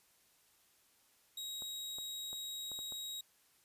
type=tone; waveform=sawtooth; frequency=3807 Hz; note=A#7; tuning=36 cents sharp; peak=-38 dBFS; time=1.37-3.21 s; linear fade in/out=5 ms
type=clicks; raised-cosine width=1 ms; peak=-39 dBFS; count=6; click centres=1.622 / 1.985 / 2.33 / 2.717 / 2.79 / 2.923 s
effects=white hiss -70 dBFS RMS until 3.64 s + resampled to 32000 Hz